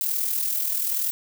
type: noise with amplitude modulation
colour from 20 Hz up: violet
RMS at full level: -23 dBFS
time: 0.01-1.11 s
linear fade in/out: 0 ms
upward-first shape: sine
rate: 40.8 Hz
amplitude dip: 50%
effects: none